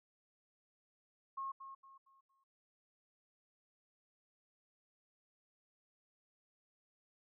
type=tone with echo; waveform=sine; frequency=1082 Hz; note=C#6; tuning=42 cents flat; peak=-39 dBFS; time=1.37-1.52 s; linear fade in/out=10 ms; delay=230 ms; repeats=4; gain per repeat=-9 dB; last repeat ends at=2.44 s; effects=none